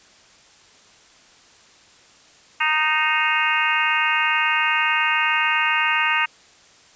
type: harmonic tone with a mistuned harmonic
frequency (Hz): 309.1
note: D#4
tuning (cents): -11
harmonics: 3 / 4 / 5 / 6 / 7 / 8 / 9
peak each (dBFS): -25 / -25 / -25 / -25 / -25 / -25 / -25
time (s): 2.6-6.26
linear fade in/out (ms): 10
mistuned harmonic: 8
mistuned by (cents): +33
effects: white hiss -51 dBFS RMS until 6.95 s + resampled to 16000 Hz

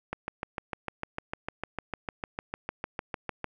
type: click train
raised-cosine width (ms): 0.5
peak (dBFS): -17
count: 23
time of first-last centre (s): 0.13-3.443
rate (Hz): 6.64
effects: none

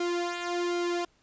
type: tone with flanger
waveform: sawtooth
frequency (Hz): 349.2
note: F4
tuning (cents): 0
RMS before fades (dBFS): -30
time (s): 0-1.05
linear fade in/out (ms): 5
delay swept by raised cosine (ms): 1.1 to 2.7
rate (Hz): 1.3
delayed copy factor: -0.75
effects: pink hiss -66 dBFS RMS until 1.22 s + resampled to 16000 Hz

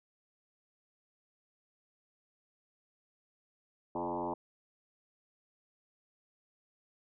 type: tone with frequency modulation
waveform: sine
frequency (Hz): 605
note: D#5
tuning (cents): -49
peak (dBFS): -33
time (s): 3.95-4.34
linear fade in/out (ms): 5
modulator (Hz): 88.8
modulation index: 4.3
effects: none

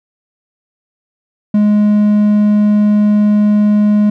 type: tone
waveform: triangle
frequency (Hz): 208.8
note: G#3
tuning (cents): +10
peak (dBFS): -5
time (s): 1.54-4.1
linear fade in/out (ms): 5
effects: none

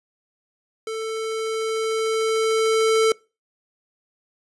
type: tone with level ramp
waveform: square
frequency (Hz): 443.3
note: A4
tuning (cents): +13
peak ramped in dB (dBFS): -27 to -15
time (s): 0.87-3.12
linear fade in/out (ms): 2
effects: noise-tail reverb RT60 0.3 s tail -24 dB re dry + resampled to 24000 Hz

